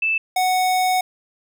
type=tone pair in turn; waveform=sine / square; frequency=2637 / 740 Hz; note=E7 / F#5; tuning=0 / 0 cents; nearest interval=octave + minor seventh; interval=2200 cents; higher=first; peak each=-17 dBFS; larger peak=neither; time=0.02-0.18 / 0.36-1.01 s; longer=second; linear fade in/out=5 ms; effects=none